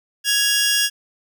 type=tone pair together; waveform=15% pulse; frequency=1666.7 / 2803 Hz; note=G#6 / F7; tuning=+6 / +6 cents; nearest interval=major sixth; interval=900 cents; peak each=-12 dBFS; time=0.24-0.9 s; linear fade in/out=50 ms; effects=none